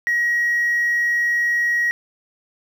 triangle tone with hard clipping, 1900 Hz, A#6, 33 cents sharp, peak -16 dBFS, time 0.07-1.91 s, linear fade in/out 0 ms, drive 2 dB, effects none

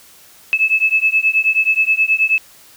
sine beating tone pair, 2600 / 2609.4 Hz, E7 / E7, -24 / -18 cents, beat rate 9.4 Hz, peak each -15 dBFS, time 0.53-2.38 s, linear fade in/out 0 ms, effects white hiss -45 dBFS RMS until 2.76 s

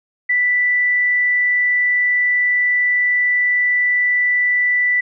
sine tone, 1975.5 Hz, B6, in tune, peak -13 dBFS, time 0.29-5.01 s, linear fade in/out 10 ms, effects none

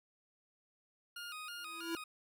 20% pulse tone with vibrato, 1329 Hz, E6, 14 cents sharp, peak -39 dBFS, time 1.16-2.04 s, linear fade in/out 5 ms, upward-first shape square, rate 3.1 Hz, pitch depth 110 cents each way
square tone with exponential growth, 332.5 Hz, E4, 15 cents sharp, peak -35 dBFS, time 1.57-1.95 s, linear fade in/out 0 ms, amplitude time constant 81 ms
effects none

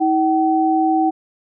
sine tone pair together, 320.4 / 762 Hz, E4 / G5, -49 / -49 cents, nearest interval octave + minor third, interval 1500 cents, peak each -16 dBFS, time 0-1.11 s, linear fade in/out 20 ms, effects none

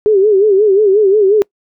sine tone with vibrato, 405.7 Hz, G#4, 41 cents flat, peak -6 dBFS, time 0.06-1.42 s, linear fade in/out 0 ms, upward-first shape sine, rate 5.6 Hz, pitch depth 120 cents each way, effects noise-tail reverb RT60 0.1 s tail -25 dB re dry

